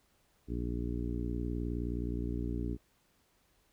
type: harmonic tone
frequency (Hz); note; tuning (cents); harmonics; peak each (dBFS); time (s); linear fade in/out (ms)
59.3; A#1; +30; 1 / 2 / 3 / 4 / 5 / 6 / 7; -36 / -40 / -44 / -41 / -40 / -46 / -46; 0.47-2.78; 50
effects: pink hiss -71 dBFS RMS until 3.72 s